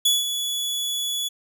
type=tone with ADSR envelope; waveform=sawtooth; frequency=3408 Hz; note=G#7; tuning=44 cents sharp; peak=-12 dBFS; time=0.05-1.29 s; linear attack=8 ms; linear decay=180 ms; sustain=-9 dB; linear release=16 ms; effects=none